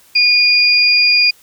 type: tone pair together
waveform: sine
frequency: 2449 / 4814 Hz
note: D#7 / D8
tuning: -28 / +42 cents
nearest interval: octave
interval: 1170 cents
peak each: -11 dBFS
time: 0.15-1.31 s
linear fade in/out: 10 ms
effects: white hiss -48 dBFS RMS until 1.42 s